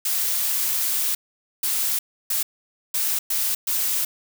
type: noise bursts at uneven times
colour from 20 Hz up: blue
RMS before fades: -23 dBFS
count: 6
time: 0.05-1.15 / 1.63-1.99 / 2.3-2.43 / 2.94-3.19 / 3.3-3.55 / 3.67-4.05 s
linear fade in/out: 5 ms
effects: none